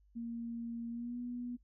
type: tone with pitch glide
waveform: sine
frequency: 233.1 to 243.6 Hz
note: A#3 to B3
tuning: 0 to -24 cents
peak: -38 dBFS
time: 0.15-1.57 s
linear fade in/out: 20 ms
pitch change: +76 cents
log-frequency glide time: 0.9-1.18 s
effects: noise-tail reverb RT60 0.1 s tail -20 dB re dry + added 50 Hz sine -64 dBFS peak until 1.63 s